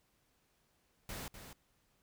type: noise with echo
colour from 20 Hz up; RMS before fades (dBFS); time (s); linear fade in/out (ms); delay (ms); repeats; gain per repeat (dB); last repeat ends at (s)
pink; -44; 1.09-1.28; 2; 250; 1; -8; 1.53
effects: pink hiss -75 dBFS RMS until 2.02 s